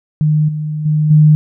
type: tone with level steps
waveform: sine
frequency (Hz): 152.6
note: D#3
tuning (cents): -33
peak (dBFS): -9 / -17 / -10 / -4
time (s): 0.21-1.35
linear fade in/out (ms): 0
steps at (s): 0.48 / 0.85 / 1.1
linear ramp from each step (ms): 10
effects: none